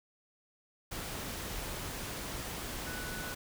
sine tone in noise, 1483 Hz, F#6, 4 cents sharp, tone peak -43 dBFS, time 2.86-3.34 s, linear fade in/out 10 ms, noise pink, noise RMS -40 dBFS, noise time 0.91-3.35 s, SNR -6 dB, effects none

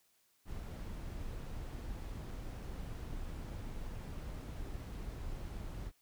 brown noise, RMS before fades -43 dBFS, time 0.45-5.92 s, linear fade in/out 50 ms, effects white hiss -73 dBFS RMS until 6.01 s

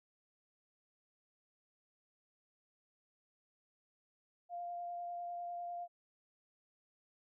sine tone with vibrato, 698.5 Hz, F5, in tune, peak -40 dBFS, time 4.49-5.88 s, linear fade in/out 50 ms, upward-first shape sine, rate 10 Hz, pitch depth 10 cents each way, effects none

